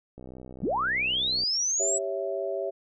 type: click train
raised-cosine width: 2 ms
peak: -30 dBFS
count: 81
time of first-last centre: 0.18-1.436 s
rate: 63.7 Hz
type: linear sweep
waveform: sine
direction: up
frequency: 98 to 7902 Hz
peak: -24 dBFS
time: 0.62-1.99 s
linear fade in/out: 20 ms
type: chord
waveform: sine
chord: C# diminished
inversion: second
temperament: equal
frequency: 392 / 554.4 / 659.3 Hz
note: G4 / C#5 / E5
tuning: 0 / 0 / 0 cents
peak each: -32 dBFS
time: 1.79-2.71 s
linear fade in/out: 20 ms
effects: none